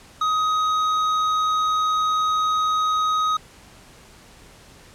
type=tone with hard clipping; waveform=triangle; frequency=1258 Hz; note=D#6; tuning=19 cents sharp; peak=-20 dBFS; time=0.21-3.37 s; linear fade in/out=5 ms; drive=11 dB; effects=pink hiss -48 dBFS RMS until 4.94 s + low-pass 10000 Hz 12 dB/octave